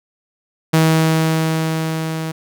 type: tone with level ramp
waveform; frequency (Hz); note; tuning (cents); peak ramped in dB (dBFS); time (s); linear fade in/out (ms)
sawtooth; 160.2; E3; -49; -6 to -18; 0.73-2.32; 10
effects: none